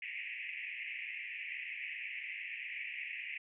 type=band-pass noise; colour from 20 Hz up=white; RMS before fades=-43 dBFS; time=0.02-3.38 s; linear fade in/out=5 ms; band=1900 to 2700 Hz; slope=96 dB/octave; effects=none